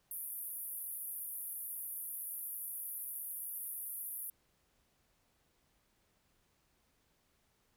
white band-pass noise, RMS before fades -43 dBFS, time 0.11-4.3 s, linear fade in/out 2 ms, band 10000 to 15000 Hz, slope 96 dB/octave, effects pink hiss -75 dBFS RMS until 7.76 s

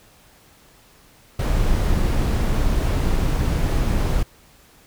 brown noise, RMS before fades -19 dBFS, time 1.39-4.23 s, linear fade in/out 5 ms, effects pink hiss -52 dBFS RMS until 4.86 s

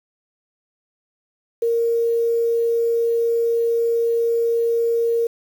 sine tone with quantisation, 464.2 Hz, A#4, 7 cents flat, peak -16 dBFS, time 1.62-5.27 s, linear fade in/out 5 ms, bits 7, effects none

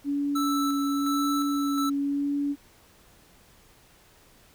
sine tone with vibrato, 283.2 Hz, C#4, 37 cents sharp, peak -24 dBFS, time 0.04-2.56 s, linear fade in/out 50 ms, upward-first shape sine, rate 0.95 Hz, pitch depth 14 cents each way
square tone with tremolo, 1318.5 Hz, E6, in tune, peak -28 dBFS, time 0.35-1.9 s, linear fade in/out 10 ms, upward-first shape square, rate 1.4 Hz, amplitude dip 40%
effects pink hiss -57 dBFS RMS until 4.54 s

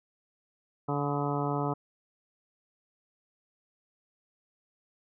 harmonic tone with a mistuned harmonic, 143.9 Hz, D3, 35 cents flat, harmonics 1 / 2 / 3 / 4 / 5 / 6 / 7 / 8 / 9, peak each -32 / -34 / -35 / -40 / -36 / -39 / -38 / -44 / -39 dBFS, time 0.88-1.74 s, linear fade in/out 10 ms, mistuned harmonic 9, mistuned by -37 cents, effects none

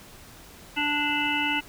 harmonic tone, 293.7 Hz, D4, in tune, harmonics 1 / 3 / 5 / 7 / 9 / 10, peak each -31 / -30 / -32 / -31 / -28 / -31 dBFS, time 0.76-1.61 s, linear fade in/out 20 ms, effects pink hiss -48 dBFS RMS until 1.68 s

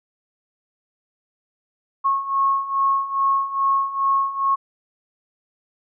sine beating tone pair, 1092 / 1094.4 Hz, C#6 / C#6, -26 / -23 cents, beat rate 2.4 Hz, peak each -23 / -19 dBFS, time 2.04-4.56 s, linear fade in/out 20 ms, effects none

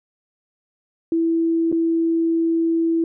sine tone with dropouts, 330.1 Hz, E4, 2 cents sharp, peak -16 dBFS, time 1.12-3.04 s, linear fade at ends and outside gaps 2 ms, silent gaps 1.717-1.725 s, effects none

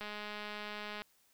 click train, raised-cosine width 0.3 ms, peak -27 dBFS, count 212, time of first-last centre 0.01-1.02 s, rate 209 Hz, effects white hiss -70 dBFS RMS until 1.33 s

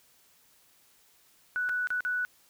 sine tone with dropouts, 1480 Hz, F#6, in tune, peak -27 dBFS, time 1.56-2.25 s, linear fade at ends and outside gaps 0 ms, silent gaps 1.69-1.694 / 1.872-1.904 / 2.006-2.05 s, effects white hiss -63 dBFS RMS until 2.49 s

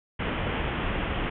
pink low-pass noise, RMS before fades -29 dBFS, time 0.19-1.3 s, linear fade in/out 10 ms, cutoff 3300 Hz, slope 96 dB/octave, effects none

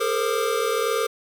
square tone cluster, 419.8 / 461.2 / 529 / 1195 Hz, G#4 / A#4 / C5 / D6, +19 / -19 / +19 / +30 cents, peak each -28 / -25 / -30 / -29 dBFS, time 0-1.07 s, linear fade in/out 10 ms, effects none

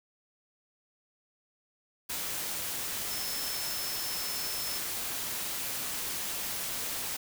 sine tone in noise, 5274 Hz, E8, in tune, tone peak -38 dBFS, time 3.1-4.79 s, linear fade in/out 10 ms, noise white, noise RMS -35 dBFS, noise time 2.09-7.17 s, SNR -6 dB, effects none

